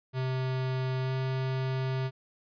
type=tone with pitch glide; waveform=square; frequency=130 to 131.21 Hz; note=C3 to C3; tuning=-11 to +5 cents; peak=-29 dBFS; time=0.13-2.11 s; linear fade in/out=50 ms; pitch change=+16 cents; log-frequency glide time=1.01-1.12 s; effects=resampled to 11025 Hz